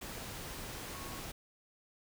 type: tone in noise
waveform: sine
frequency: 1100 Hz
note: C#6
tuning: 14 cents flat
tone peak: -51 dBFS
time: 0.93-1.2 s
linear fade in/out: 10 ms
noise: pink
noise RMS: -44 dBFS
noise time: 0.01-1.32 s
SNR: -10 dB
effects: none